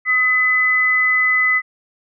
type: tone pair together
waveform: sine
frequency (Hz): 1265 / 2010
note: D#6 / B6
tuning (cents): +28 / +30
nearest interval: minor sixth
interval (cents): 802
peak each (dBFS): -23 / -13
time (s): 0.05-1.62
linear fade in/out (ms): 50
effects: none